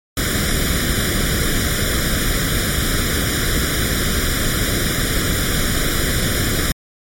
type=noise with comb filter; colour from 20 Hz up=pink; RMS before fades=-18 dBFS; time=0.17-6.72 s; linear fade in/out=2 ms; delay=0.56 ms; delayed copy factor=+0.95; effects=MP3 64 kbps